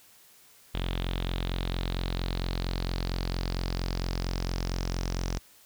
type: tone with low-pass filter sweep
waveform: sawtooth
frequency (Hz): 44.37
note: F1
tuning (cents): +28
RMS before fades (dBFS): -31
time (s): 0.74-5.39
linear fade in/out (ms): 10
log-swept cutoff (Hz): 3400 to 5800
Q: 4.9
effects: white hiss -57 dBFS RMS until 5.65 s